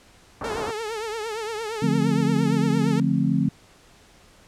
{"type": "low-pass noise", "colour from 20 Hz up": "white", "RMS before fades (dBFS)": -32, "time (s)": [0.41, 0.71], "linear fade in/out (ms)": 2, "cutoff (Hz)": 1200, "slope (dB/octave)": 24}
{"type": "tone with vibrato", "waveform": "sawtooth", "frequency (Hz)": 440, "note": "A4", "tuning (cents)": 0, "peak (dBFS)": -24, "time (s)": [0.44, 3], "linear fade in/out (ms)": 2, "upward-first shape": "triangle", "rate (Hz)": 8.7, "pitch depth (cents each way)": 110}
{"type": "chord", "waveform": "sine", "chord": "D minor seventh", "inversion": "none", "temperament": "just", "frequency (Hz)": [146.83, 176.2, 220.2, 264.3], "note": ["D3", "F3", "A3", "C4"], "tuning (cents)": [0, 16, 2, 18], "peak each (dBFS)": -24, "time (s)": [1.82, 3.49], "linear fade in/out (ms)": 5}
{"effects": ["pink hiss -53 dBFS RMS until 4.47 s", "low-pass 9000 Hz 12 dB/octave"]}